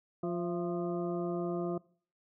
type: harmonic tone with a mistuned harmonic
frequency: 175.2 Hz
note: F3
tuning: 6 cents sharp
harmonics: 1 / 2 / 3 / 4 / 6 / 7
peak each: -36 / -34 / -45 / -40 / -51 / -47 dBFS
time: 0.23-1.78 s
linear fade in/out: 5 ms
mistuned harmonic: 4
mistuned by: -60 cents
effects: noise-tail reverb RT60 0.5 s tail -23 dB re dry